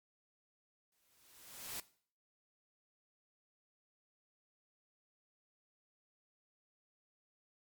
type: noise with exponential growth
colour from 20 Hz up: white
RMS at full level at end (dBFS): -41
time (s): 0.92-1.8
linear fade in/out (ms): 2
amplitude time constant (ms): 190
effects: noise-tail reverb RT60 0.5 s tail -18 dB re dry + MP3 96 kbps